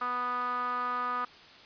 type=tone with band-pass filter; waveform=sawtooth; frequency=246.9 Hz; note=B3; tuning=in tune; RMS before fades=-32 dBFS; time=0.01-1.25 s; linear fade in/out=5 ms; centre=1200 Hz; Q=7.5; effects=white hiss -52 dBFS RMS until 1.65 s + resampled to 11025 Hz